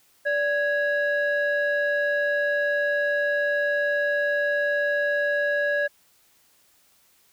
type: tone pair together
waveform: sine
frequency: 582.1 / 1661.2 Hz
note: D5 / G#6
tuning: -15 / 0 cents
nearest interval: octave + tritone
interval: 1815 cents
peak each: -22 dBFS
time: 0.25-5.88 s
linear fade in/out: 20 ms
effects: tanh soft clip ceiling -17 dBFS + white hiss -61 dBFS RMS until 7.32 s